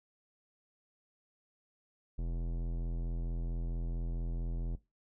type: tone with tanh clipping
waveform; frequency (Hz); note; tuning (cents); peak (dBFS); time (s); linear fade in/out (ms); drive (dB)
sine; 42.23; E1; +43; -35; 2.18-4.76; 10; 18
effects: noise-tail reverb RT60 0.2 s tail -17 dB re dry